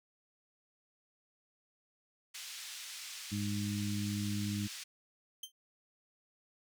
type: band-pass noise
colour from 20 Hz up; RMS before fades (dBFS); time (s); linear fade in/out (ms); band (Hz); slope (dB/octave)
white; -46; 2.34-4.84; 10; 2100 to 6400; 12
type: harmonic tone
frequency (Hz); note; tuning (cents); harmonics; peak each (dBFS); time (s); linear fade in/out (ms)
102.4; G#2; -24; 1 / 2 / 3; -37 / -36 / -43; 3.31-4.68; 20
type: tone with exponential decay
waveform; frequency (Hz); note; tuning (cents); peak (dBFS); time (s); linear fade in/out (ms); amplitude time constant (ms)
sawtooth; 3133; G7; -2; -35; 5.43-5.52; 5; 19
effects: none